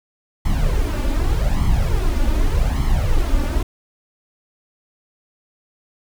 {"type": "noise with flanger", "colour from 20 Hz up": "brown", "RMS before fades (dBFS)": -17, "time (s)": [0.45, 3.63], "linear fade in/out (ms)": 5, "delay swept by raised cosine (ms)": [0.94, 3.44], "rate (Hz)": 0.84, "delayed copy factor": 0.7, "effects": []}